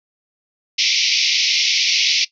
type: band-pass noise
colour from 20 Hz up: white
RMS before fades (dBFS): -17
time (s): 0.78-2.25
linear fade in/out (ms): 10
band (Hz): 2100 to 5900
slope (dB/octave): 96
effects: noise-tail reverb RT60 0.1 s tail -17 dB re dry